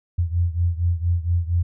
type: beating tone pair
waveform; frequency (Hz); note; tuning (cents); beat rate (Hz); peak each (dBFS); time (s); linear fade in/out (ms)
sine; 85 / 89.3; F2 / F2; -46 / +39; 4.3; -20 / -23; 0.18-1.63; 10
effects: none